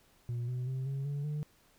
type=tone with pitch steps; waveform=sine; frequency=120 / 125.39 / 131.01 / 136.89 / 143.03 / 149.45 Hz; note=B2 / B2 / C3 / C#3 / D3 / D3; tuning=-49 / +27 / +3 / -21 / -45 / +31 cents; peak=-30 dBFS; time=0.29-1.43 s; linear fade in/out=0 ms; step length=190 ms; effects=tanh soft clip ceiling -32 dBFS + pink hiss -66 dBFS RMS until 1.78 s